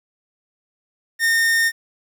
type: tone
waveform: 45% pulse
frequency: 1828 Hz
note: A#6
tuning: 34 cents flat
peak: -15 dBFS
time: 1.19-1.72 s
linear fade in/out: 50 ms
effects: 9-bit